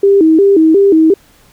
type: tone with vibrato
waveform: sine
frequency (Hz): 355.8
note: F4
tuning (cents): +32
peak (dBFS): -4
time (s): 0.03-1.14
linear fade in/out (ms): 5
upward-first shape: square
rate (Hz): 2.8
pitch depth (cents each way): 190
effects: pink hiss -47 dBFS RMS until 1.52 s